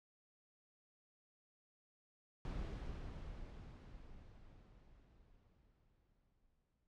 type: noise with exponential decay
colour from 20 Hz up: brown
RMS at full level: -42 dBFS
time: 2.45-6.87 s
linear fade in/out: 0 ms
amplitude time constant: 960 ms
effects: low-pass 5000 Hz 12 dB/octave